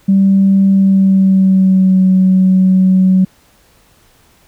sine tone with pitch glide, 194.5 to 187.22 Hz, G3 to F#3, -13 to +21 cents, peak -5 dBFS, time 0.08-3.25 s, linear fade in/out 10 ms, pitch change -66 cents, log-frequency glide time 0.69-2.02 s, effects tanh soft clip ceiling -1 dBFS + pink hiss -50 dBFS RMS until 4.47 s

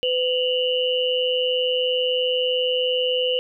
sine tone cluster, 504 / 2825 / 2988 Hz, B4 / F7 / F#7, +35 / +19 / +16 cents, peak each -21 / -26 / -25 dBFS, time 0.03-3.39 s, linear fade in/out 0 ms, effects none

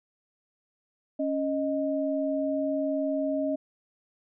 sine tone pair together, 276.8 / 622.1 Hz, C#4 / D#5, -2 / 0 cents, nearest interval octave + major second, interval 1402 cents, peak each -28 dBFS, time 1.19-3.56 s, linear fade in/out 10 ms, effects none

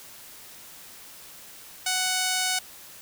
5% pulse tone, 742 Hz, F#5, 5 cents sharp, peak -12 dBFS, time 1.86-2.59 s, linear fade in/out 5 ms, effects white hiss -46 dBFS RMS until 3.01 s

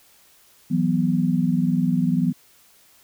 sine chord, E suspended second, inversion none, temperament equal, 164.81 / 185 / 246.9 Hz, E3 / F#3 / B3, 0 / 0 / 0 cents, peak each -22 dBFS, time 0.7-2.33 s, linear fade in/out 20 ms, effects white hiss -55 dBFS RMS until 3.03 s

